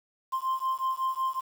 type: beating tone pair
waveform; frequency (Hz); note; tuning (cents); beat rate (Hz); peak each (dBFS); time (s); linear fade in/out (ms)
sine; 1046.5 / 1051.9; C6 / C6; 0 / +9; 5.4; -28; 0.32-1.41; 20
effects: tanh soft clip ceiling -23 dBFS + 8-bit